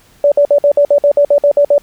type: tone bursts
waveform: sine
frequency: 576 Hz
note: D5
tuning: 34 cents flat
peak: -5 dBFS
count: 12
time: 0.24-1.781 s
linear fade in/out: 2 ms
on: 78 ms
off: 55 ms
effects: pink hiss -48 dBFS RMS until 1.82 s